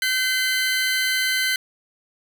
25% pulse tone pair together, 1535.8 / 2050 Hz, G6 / C7, -36 / -36 cents, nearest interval perfect fourth, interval 500 cents, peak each -19 dBFS, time 0.02-1.56 s, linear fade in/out 2 ms, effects none

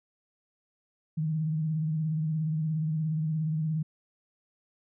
sine tone with vibrato, 156.8 Hz, D#3, 14 cents sharp, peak -26 dBFS, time 1.17-3.83 s, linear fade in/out 10 ms, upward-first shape triangle, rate 17 Hz, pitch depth 67 cents each way, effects none

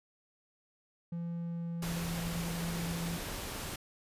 triangle tone with pitch glide, 170 to 169.02 Hz, F3 to E3, -46 to +44 cents, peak -33 dBFS, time 1.12-3.17 s, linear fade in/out 5 ms, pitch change -10 cents, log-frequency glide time 1.34-1.7 s
pink noise, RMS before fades -40 dBFS, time 1.82-3.76 s, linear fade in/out 5 ms
effects resampled to 32000 Hz

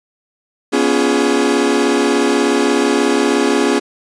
40% pulse chord, C# dominant seventh, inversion third, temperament equal with one note detuned, 246.9 / 283.5 / 349.2 / 415.3 Hz, B3 / C#4 / E#4 / G#4, 0 / +39 / 0 / 0 cents, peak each -18 / -16 / -18 / -16 dBFS, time 0.72-3.8 s, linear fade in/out 20 ms, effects resampled to 22050 Hz

